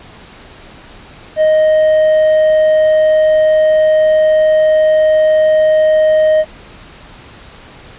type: tone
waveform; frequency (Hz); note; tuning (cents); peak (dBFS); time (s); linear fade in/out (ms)
triangle; 622.3; D#5; 0; -5; 1.36-6.45; 50
effects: pink hiss -37 dBFS RMS until 7.98 s + resampled to 8000 Hz